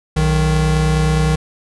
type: tone pair together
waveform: square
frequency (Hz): 61.74 / 155.58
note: B1 / D#3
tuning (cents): 0 / 0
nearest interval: octave + major third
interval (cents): 1600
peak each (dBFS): -18 / -15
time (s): 0.16-1.36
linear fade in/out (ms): 10
effects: resampled to 24000 Hz